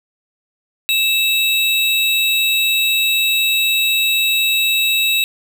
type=tone pair together; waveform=square; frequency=2637 / 3813 Hz; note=E7 / A#7; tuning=0 / +38 cents; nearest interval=tritone; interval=638 cents; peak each=-17 dBFS; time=0.89-5.24 s; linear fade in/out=0 ms; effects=none